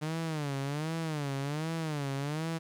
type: tone with vibrato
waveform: sawtooth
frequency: 150 Hz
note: D3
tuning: 37 cents sharp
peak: -28 dBFS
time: 0.01-2.59 s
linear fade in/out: 20 ms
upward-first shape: sine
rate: 1.3 Hz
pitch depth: 160 cents each way
effects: low-pass 10000 Hz 12 dB/octave + 10-bit